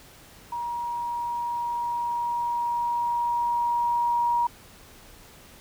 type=tone with level ramp; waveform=sine; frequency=951 Hz; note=A#5; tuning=34 cents sharp; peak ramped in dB=-28 to -20 dBFS; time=0.52-4.47 s; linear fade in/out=5 ms; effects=pink hiss -50 dBFS RMS until 5.6 s